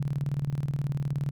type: tone with tremolo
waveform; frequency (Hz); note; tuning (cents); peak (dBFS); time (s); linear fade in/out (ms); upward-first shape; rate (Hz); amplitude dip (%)
sine; 141.4; C#3; +35; -24; 0-1.31; 5; square; 19; 70
effects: none